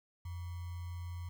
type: tone with sample-and-hold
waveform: sine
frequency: 87.31 Hz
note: F2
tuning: in tune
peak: -39 dBFS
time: 0.25-1.29 s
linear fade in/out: 5 ms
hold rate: 1050 Hz
effects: none